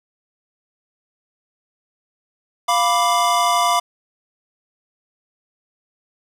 square chord, B diminished, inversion second, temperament equal, 698.5 / 987.8 / 1174.7 Hz, F5 / B5 / D6, 0 / 0 / 0 cents, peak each -20 dBFS, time 2.68-3.8 s, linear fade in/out 10 ms, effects low-pass 12000 Hz 12 dB/octave + 8-bit

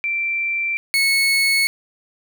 sine / 30% pulse tone pair in turn, 2349 / 2199 Hz, D7 / C#7, 0 / -14 cents, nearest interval minor second, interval 114 cents, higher first, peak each -19 / -12 dBFS, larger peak second, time 0.04-0.77 / 0.94-1.67 s, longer neither, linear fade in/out 0 ms, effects none

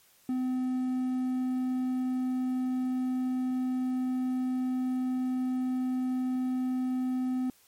triangle tone, 255.1 Hz, C4, 44 cents flat, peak -25 dBFS, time 0.29-7.5 s, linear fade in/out 2 ms, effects white hiss -62 dBFS RMS until 7.67 s + MP3 64 kbps

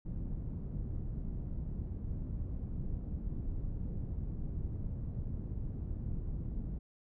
pink low-pass noise, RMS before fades -38 dBFS, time 0.05-6.79 s, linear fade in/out 10 ms, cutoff 170 Hz, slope 12 dB/octave, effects none

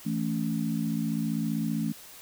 sine chord, A major, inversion second, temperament equal with one note detuned, 164.81 / 220 / 280.6 Hz, E3 / A3 / C#4, 0 / 0 / +21 cents, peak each -31 / -29 / -33 dBFS, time 0.05-1.93 s, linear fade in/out 20 ms, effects white hiss -48 dBFS RMS until 2.21 s

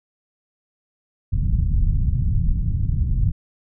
pink low-pass noise, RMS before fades -19 dBFS, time 1.32-3.32 s, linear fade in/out 10 ms, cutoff 140 Hz, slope 24 dB/octave, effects none

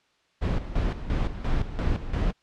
brown noise with tremolo, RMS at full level -24 dBFS, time 0.41-2.33 s, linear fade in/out 20 ms, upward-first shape square, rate 2.9 Hz, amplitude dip 70%, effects white hiss -66 dBFS RMS until 2.42 s + low-pass 4000 Hz 12 dB/octave

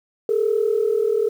sine tone pair together, 415.3 / 455.9 Hz, G#4 / A#4, 0 / -39 cents, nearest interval major second, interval 161 cents, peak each -19 dBFS, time 0.29-1.29 s, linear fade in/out 2 ms, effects tanh soft clip ceiling -9 dBFS + 8-bit

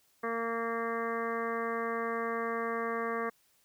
harmonic tone, 230 Hz, A#3, 23 cents flat, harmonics 1 / 2 / 3 / 4 / 5 / 6 / 7 / 8 / 9, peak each -40 / -35 / -41 / -47 / -36 / -48 / -42 / -43 / -47 dBFS, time 0.23-3.3 s, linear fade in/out 10 ms, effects white hiss -69 dBFS RMS until 3.64 s

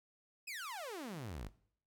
sawtooth exponential sweep, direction down, 2637 to 44.12 Hz, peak -39 dBFS, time 0.47-1.49 s, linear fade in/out 10 ms, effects noise-tail reverb RT60 0.6 s tail -18 dB re dry

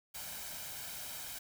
white noise with comb filter, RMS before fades -44 dBFS, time 0.14-1.39 s, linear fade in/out 10 ms, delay 1.3 ms, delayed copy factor +0.55, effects none

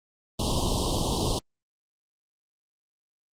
pink band-stop noise, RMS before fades -25 dBFS, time 0.39-1.39 s, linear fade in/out 5 ms, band 1100 to 2900 Hz, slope 96 dB/octave, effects low-pass 8000 Hz 12 dB/octave + Opus 32 kbps

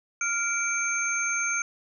sine tone cluster, 1392 / 2321 / 6340 Hz, F6 / D7 / G8, -6 / -21 / +19 cents, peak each -29 dBFS, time 0.21-1.62 s, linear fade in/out 2 ms, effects none

